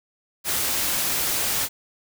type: noise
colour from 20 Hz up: white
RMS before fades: -24 dBFS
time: 0.44-1.69 s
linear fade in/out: 50 ms
effects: none